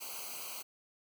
white noise with comb filter, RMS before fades -43 dBFS, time 0-0.63 s, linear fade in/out 20 ms, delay 0.56 ms, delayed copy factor -1, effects none

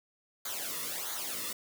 white noise with flanger, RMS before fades -37 dBFS, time 0.45-1.53 s, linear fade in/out 5 ms, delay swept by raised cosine 0.37 to 1.31 ms, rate 1.5 Hz, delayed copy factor -0.75, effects none

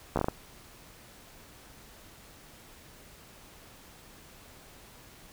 slowing click train, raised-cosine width 1 ms, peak -13 dBFS, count 6, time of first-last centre 0.16-0.285 s, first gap 13 ms, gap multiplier 1.33, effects pink hiss -53 dBFS RMS until 5.32 s

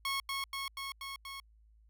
15% pulse tone with echo, 1095 Hz, C#6, 22 cents flat, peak -26 dBFS, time 0.05-0.2 s, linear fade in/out 2 ms, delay 240 ms, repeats 5, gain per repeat -2 dB, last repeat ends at 1.4 s, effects added 54 Hz sine -60 dBFS peak until 1.89 s

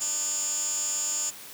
15% pulse tone with band-pass filter, 302 Hz, D4, 48 cents sharp, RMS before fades -29 dBFS, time 0-1.31 s, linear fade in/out 20 ms, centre 7100 Hz, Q 9.5, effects white hiss -44 dBFS RMS until 1.53 s + high-pass 100 Hz 12 dB/octave

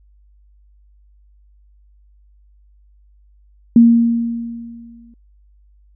sine tone with exponential decay, 233.1 Hz, A#3, in tune, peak -3 dBFS, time 3.76-5.14 s, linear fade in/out 2 ms, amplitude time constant 300 ms, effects added 50 Hz sine -48 dBFS peak until 5.95 s

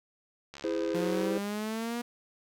click train, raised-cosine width 0.2 ms, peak -26 dBFS, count 52, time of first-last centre 0.54-1.256 s, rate 71.2 Hz
triangle chord, E augmented, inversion none, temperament just, 329.6 / 412 / 515 Hz, E4 / G#4 / B#4, 0 / -14 / -28 cents, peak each -30 / -32 / -31 dBFS, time 0.64-1.38 s, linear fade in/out 2 ms
sawtooth exponential sweep, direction up, 174.61 to 241.3 Hz, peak -28 dBFS, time 0.94-2.02 s, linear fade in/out 10 ms
effects none

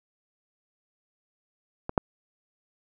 clicks, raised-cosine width 1 ms, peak -17 / -6 dBFS, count 2, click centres 1.894 / 1.978 s, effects none

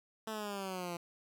10% pulse exponential sweep, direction down, 222.2 to 170 Hz, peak -30 dBFS, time 0.27-0.97 s, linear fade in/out 5 ms, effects none

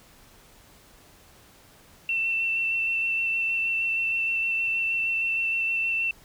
sine tone with vibrato, 2688 Hz, E7, 33 cents sharp, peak -23 dBFS, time 2.09-6.11 s, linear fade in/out 2 ms, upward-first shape square, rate 6.4 Hz, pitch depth 11 cents each way, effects pink hiss -54 dBFS RMS until 6.24 s

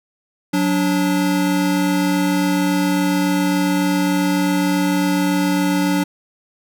square tone pair together, 182.69 / 290 Hz, F#3 / D4, -22 / -22 cents, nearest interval minor sixth, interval 800 cents, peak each -20 / -18 dBFS, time 0.53-6.04 s, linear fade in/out 10 ms, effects none

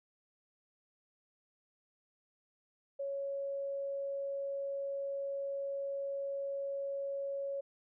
sine tone, 555 Hz, C#5, 2 cents sharp, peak -35 dBFS, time 2.99-7.61 s, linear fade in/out 10 ms, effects none

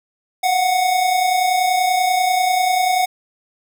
square tone pair together, 709.7 / 740 Hz, F5 / F#5, +28 / 0 cents, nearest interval minor second, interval 72 cents, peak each -23 / -16 dBFS, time 0.43-3.06 s, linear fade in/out 10 ms, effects none

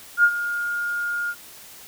sine tone with ADSR envelope, 1419 Hz, F6, 27 cents sharp, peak -10 dBFS, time 0.17-1.35 s, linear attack 67 ms, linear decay 63 ms, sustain -13 dB, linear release 55 ms, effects white hiss -44 dBFS RMS until 1.87 s

